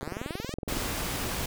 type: exponential sweep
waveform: 5% pulse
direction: up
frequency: 130.81 to 646 Hz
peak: -28 dBFS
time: 0.01-0.54 s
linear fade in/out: 0 ms
type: click train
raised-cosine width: 2 ms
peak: -20 dBFS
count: 17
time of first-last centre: 0.03-0.771 s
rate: 21.6 Hz
type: noise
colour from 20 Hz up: pink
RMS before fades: -32 dBFS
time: 0.68-1.46 s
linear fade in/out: 5 ms
effects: none